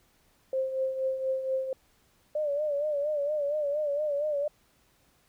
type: tone with tremolo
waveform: sine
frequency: 527 Hz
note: C5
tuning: 12 cents sharp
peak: -24 dBFS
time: 0.53-1.73 s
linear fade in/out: 2 ms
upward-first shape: triangle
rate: 4.2 Hz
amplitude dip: 65%
type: tone with vibrato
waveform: sine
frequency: 588 Hz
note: D5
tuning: 2 cents sharp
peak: -26 dBFS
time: 2.35-4.48 s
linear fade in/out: 5 ms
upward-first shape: sine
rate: 4.3 Hz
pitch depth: 75 cents each way
effects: pink hiss -66 dBFS RMS until 5.28 s